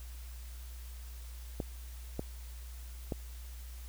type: clicks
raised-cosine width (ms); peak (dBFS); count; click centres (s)
2; -21; 3; 1.602 / 2.194 / 3.122
effects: added 60 Hz sine -43 dBFS peak until 3.88 s + white hiss -56 dBFS RMS until 3.88 s